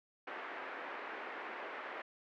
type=band-pass noise; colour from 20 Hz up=white; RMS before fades=-45 dBFS; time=0.27-2.02 s; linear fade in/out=5 ms; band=310 to 2000 Hz; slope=24 dB/octave; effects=none